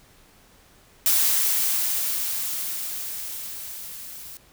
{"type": "noise with level ramp", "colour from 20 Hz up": "blue", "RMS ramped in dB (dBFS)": [-19, -40], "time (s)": [1.06, 4.37], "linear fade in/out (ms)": 0, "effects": ["pink hiss -55 dBFS RMS until 4.52 s"]}